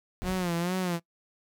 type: noise with exponential decay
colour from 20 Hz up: brown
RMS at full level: -34 dBFS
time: 0.22-0.78 s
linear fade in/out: 0 ms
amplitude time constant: 120 ms
type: tone with vibrato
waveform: sawtooth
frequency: 177.5 Hz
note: F3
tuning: 28 cents sharp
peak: -23 dBFS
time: 0.23-1 s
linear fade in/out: 50 ms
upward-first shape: sine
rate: 2.3 Hz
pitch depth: 90 cents each way
effects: noise-tail reverb RT60 0.1 s tail -22 dB re dry